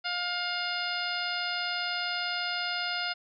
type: harmonic tone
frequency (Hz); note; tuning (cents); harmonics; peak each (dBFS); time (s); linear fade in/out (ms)
709; F5; +26; 1 / 2 / 3 / 4 / 5 / 6 / 7; -37 / -34 / -38 / -37 / -40 / -39 / -37; 0.04-3.14; 20
effects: none